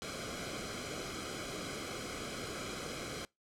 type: noise with comb filter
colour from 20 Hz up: pink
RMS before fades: -41 dBFS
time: 0.02-3.25 s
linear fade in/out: 0 ms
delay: 1.1 ms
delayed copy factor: -0.75
effects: noise-tail reverb RT60 0.2 s tail -24 dB re dry + low-pass 8000 Hz 12 dB/octave